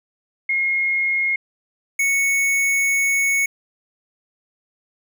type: tone pair in turn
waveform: sine / square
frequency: 2150 / 2214 Hz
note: C7 / C#7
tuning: +47 / -3 cents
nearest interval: minor second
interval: 50 cents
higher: second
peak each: -17 dBFS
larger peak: neither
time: 0.49-1.36 / 1.99-3.46 s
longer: second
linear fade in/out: 5 ms
effects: none